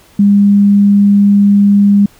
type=tone; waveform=sine; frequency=202 Hz; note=G#3; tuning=48 cents flat; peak=-4 dBFS; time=0.19-2.06 s; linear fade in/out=5 ms; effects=pink hiss -45 dBFS RMS until 2.19 s